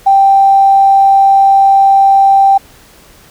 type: tone with tanh clipping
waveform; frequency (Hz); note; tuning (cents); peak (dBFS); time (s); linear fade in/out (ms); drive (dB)
triangle; 784; G5; 0; -3; 0.06-2.58; 10; 3
effects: pink hiss -41 dBFS RMS until 3.3 s